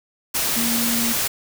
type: tone in noise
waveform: sine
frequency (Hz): 233.1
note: A#3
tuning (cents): 0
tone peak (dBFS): -23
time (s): 0.56-1.13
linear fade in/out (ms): 10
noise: white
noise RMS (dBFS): -22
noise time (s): 0.34-1.28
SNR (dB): -4
effects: none